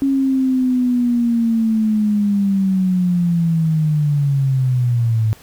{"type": "linear sweep", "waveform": "sine", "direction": "down", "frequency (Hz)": [275, 107.8], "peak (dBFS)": -13, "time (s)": [0.02, 5.33], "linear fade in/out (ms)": 0, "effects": ["pink hiss -45 dBFS RMS until 5.42 s"]}